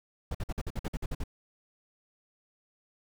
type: noise bursts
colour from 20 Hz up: brown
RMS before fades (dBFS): -32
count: 11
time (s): 0.31-1.238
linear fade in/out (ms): 5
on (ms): 38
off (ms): 51
effects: none